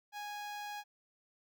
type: tone with notch filter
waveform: sawtooth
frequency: 828 Hz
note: G#5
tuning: 5 cents flat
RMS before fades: -43 dBFS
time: 0.12-0.84 s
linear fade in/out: 50 ms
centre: 9600 Hz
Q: 1.3
effects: none